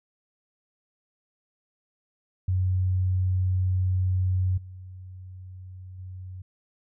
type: tone with level steps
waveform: sine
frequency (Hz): 92.5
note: F#2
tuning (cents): 0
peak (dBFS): -21 / -39 / -36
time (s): 2.48-6.42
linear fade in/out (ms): 5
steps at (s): 4.57 / 5.98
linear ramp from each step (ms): 10
effects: none